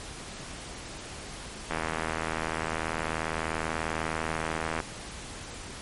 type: click train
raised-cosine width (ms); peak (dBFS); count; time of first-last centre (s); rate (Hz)
0.5; -14; 249; 1.71-4.802; 80.2
effects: pink hiss -41 dBFS RMS until 5.81 s + MP3 48 kbps